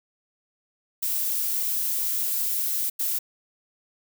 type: noise bursts at uneven times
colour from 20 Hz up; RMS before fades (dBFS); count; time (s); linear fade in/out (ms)
violet; -26; 2; 1.02-2.9 / 2.99-3.19; 10
effects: none